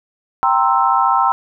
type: chord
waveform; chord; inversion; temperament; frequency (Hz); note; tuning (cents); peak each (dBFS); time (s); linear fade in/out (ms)
sine; C dominant seventh; second; equal; 784 / 932.3 / 1046.5 / 1318.5; G5 / Bb5 / C6 / E6; 0 / 0 / 0 / 0; -17; 0.43-1.32; 0
effects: none